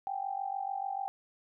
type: tone with amplitude modulation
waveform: sine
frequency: 784 Hz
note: G5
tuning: in tune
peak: -29 dBFS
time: 0.07-1.08 s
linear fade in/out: 0 ms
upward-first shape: sine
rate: 46.8 Hz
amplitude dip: 85%
effects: none